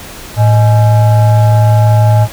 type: tone with frequency modulation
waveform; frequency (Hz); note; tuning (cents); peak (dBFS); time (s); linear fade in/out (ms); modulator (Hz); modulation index
sine; 110; A2; 0; -4; 0.36-2.28; 50; 730; 0.5
effects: pink hiss -29 dBFS RMS until 2.32 s